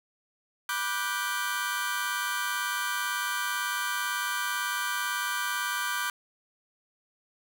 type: chord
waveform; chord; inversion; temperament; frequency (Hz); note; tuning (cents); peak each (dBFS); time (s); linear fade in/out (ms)
sawtooth; G major seventh; first; just; 980 / 1176 / 1470 / 1568; B5 / D6 / F#6 / G6; -14 / +2 / -12 / 0; -32 / -30 / -30 / -29; 0.69-6.1; 2
effects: none